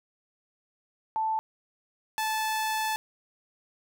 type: tone pair in turn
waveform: sine / sawtooth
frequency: 880 / 872.4 Hz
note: A5 / A5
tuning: 0 / -15 cents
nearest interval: unison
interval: 15 cents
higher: first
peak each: -25 / -23 dBFS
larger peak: second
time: 1.16-1.39 / 2.18-2.96 s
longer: second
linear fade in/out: 0 ms
effects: none